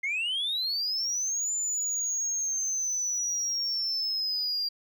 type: linear two-way sweep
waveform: sine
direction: up then down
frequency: 2080 to 7100 to 4748 Hz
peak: -25 dBFS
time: 0.03-4.69 s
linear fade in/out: 10 ms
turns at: 1.52 s
effects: tanh soft clip ceiling -25 dBFS + 11-bit